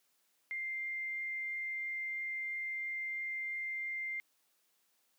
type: tone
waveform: sine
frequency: 2099 Hz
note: C7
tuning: 5 cents sharp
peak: -36 dBFS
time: 0.51-4.2 s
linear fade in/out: 0 ms
effects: white hiss -75 dBFS RMS until 5.18 s + high-pass 200 Hz 12 dB/octave